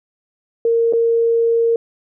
sine tone with dropouts, 461.8 Hz, A#4, 16 cents flat, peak -12 dBFS, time 0.65-1.76 s, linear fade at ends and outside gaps 2 ms, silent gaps 0.926-0.934 s, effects none

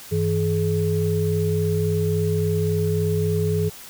sine tone cluster, 97.8 / 161.4 / 423.2 Hz, G2 / E3 / G#4, -4 / -36 / +33 cents, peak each -23 dBFS, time 0.11-3.7 s, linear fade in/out 20 ms, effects white hiss -41 dBFS RMS until 3.89 s

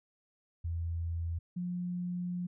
sine tone pair in turn, 83.9 / 177.78 Hz, E2 / F3, +31 / +31 cents, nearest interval octave + minor second, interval 1300 cents, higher second, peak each -32 / -33 dBFS, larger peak first, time 0.64-1.39 / 1.56-2.47 s, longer second, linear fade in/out 10 ms, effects none

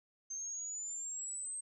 sine exponential sweep, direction up, 6280 to 8372 Hz, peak -39 dBFS, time 0.3-1.61 s, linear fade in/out 10 ms, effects none

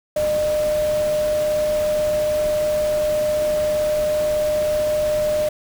sine tone in noise, 606 Hz, D#5, 46 cents flat, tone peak -17 dBFS, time 0.16-5.49 s, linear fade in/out 5 ms, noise pink, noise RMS -32 dBFS, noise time 0.16-5.49 s, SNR +12 dB, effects none

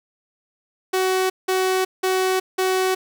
sawtooth tone bursts, 374.8 Hz, F#4, 22 cents sharp, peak -14 dBFS, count 4, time 0.93-2.95 s, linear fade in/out 10 ms, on 370 ms, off 180 ms, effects none

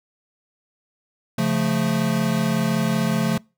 square chord, Db augmented, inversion none, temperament equal, 138.59 / 174.61 / 220 Hz, Db3 / F3 / A3, 0 / 0 / 0 cents, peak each -26 / -24 / -23 dBFS, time 1.38-3.38 s, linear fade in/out 5 ms, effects noise-tail reverb RT60 0.3 s tail -26 dB re dry

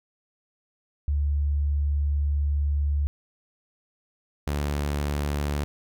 sine / sawtooth tone pair in turn, 72.3 / 72.6 Hz, D2 / D2, -27 / -19 cents, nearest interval unison, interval 8 cents, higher second, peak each -21 dBFS, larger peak neither, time 1.08-3.07 / 4.47-5.64 s, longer first, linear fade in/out 0 ms, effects none

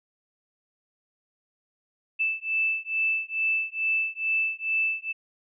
sine beating tone pair, 2637 / 2639.3 Hz, E7 / E7, 0 / +1 cents, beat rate 2.3 Hz, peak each -27 dBFS, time 2.19-5.13 s, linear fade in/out 20 ms, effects none

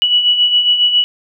sine beating tone pair, 2936 / 2943.3 Hz, F#7 / F#7, -14 / -10 cents, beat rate 7.3 Hz, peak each -18 / -10 dBFS, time 0.02-1.04 s, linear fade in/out 0 ms, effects none

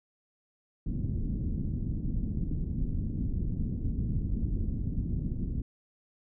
pink low-pass noise, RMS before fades -31 dBFS, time 0.86-5.62 s, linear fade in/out 5 ms, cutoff 250 Hz, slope 24 dB/octave, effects none

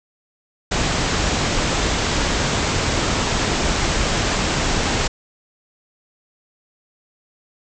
pink low-pass noise, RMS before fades -20 dBFS, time 0.71-5.08 s, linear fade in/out 10 ms, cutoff 7800 Hz, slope 96 dB/octave, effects none

